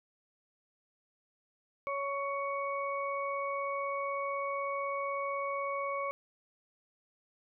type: harmonic tone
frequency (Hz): 558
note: C#5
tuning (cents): +11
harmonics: 1 / 2 / 4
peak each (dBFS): -36 / -35 / -41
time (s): 1.87-6.11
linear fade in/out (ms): 0
effects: none